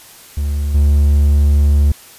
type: tone with level steps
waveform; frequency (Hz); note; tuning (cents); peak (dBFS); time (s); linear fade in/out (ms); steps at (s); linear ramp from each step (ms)
triangle; 72.3; D2; -27; -13 / -6; 0.37-1.92; 5; 0.74; 10
effects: white hiss -40 dBFS RMS until 2.18 s + resampled to 32000 Hz